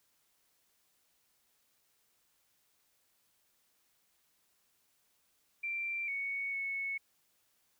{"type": "tone with pitch steps", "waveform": "sine", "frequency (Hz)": [2356, 2223, 2205], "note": ["D7", "C#7", "C#7"], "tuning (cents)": [5, 4, -10], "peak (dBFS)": -34, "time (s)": [5.63, 6.98], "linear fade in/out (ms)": 10, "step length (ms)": 450, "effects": ["white hiss -74 dBFS RMS until 7.79 s"]}